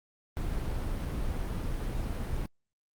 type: noise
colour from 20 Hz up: brown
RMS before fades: -32 dBFS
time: 0.37-2.46 s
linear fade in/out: 0 ms
effects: Opus 32 kbps